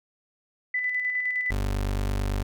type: tone with tremolo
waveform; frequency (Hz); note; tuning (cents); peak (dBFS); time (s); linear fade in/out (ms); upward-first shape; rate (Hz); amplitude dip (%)
sine; 1997; B6; +19; -23; 0.74-1.51; 5; square; 9.7; 35
type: tone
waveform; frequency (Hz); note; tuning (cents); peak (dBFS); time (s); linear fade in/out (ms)
30% pulse; 49; G1; 0; -22; 1.5-2.43; 10
effects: none